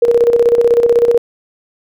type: tone with tremolo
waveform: sine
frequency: 472.9 Hz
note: A#4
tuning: 25 cents sharp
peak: -5 dBFS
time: 0.02-1.18 s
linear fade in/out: 5 ms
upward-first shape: square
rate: 16 Hz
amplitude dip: 60%
effects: none